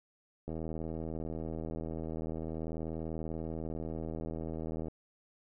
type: click train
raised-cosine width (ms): 2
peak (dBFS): -26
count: 355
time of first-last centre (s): 0.48-4.883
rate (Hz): 80.4
effects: none